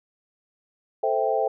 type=chord; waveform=sine; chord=A minor seventh; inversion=none; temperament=equal; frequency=440 / 523.3 / 659.3 / 784 Hz; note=A4 / C5 / E5 / G5; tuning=0 / 0 / 0 / 0 cents; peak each=-26 dBFS; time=1.03-1.48 s; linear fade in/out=5 ms; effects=none